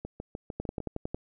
two click trains, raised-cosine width 2 ms, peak -19 / -23 dBFS, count 7 / 6, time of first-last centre 0.6-1.145 / 0.05-0.803 s, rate 11 / 6.64 Hz, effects none

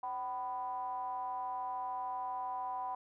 triangle ring-modulated tone, 116.54 Hz, A#2, in tune, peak -31 dBFS, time 0.03-2.95 s, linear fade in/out 5 ms, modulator 877 Hz, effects none

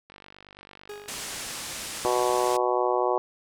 click train, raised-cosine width 0.3 ms, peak -30 dBFS, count 72, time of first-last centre 0.1-1.549 s, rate 49 Hz
40% pulse tone with exponential decay, 414.2 Hz, G#4, 5 cents flat, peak -34 dBFS, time 0.89-1.49 s, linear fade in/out 5 ms, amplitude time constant 130 ms
white low-pass noise, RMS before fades -36 dBFS, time 1.08-2.57 s, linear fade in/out 5 ms, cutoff 10000 Hz, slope 24 dB/octave
harmonic tone, 123.47 Hz, B2, in tune, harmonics 3 / 4 / 5 / 6 / 7 / 8 / 9, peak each -27 / -28 / -29 / -30 / -30 / -31 / -32 dBFS, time 2.05-3.18 s, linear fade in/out 0 ms
effects none

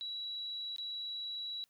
sine tone with dropouts, 3909 Hz, B7, 19 cents flat, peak -38 dBFS, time 0.01-1.64 s, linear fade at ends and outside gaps 0 ms, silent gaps 0.762-0.783 s, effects white hiss -75 dBFS RMS until 1.69 s

